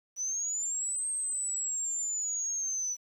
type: linear two-way sweep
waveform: sine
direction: up then down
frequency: 5920 to 8410 to 5920 Hz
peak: -30 dBFS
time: 0.16-2.97 s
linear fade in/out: 50 ms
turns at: 1.09 s
effects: 10-bit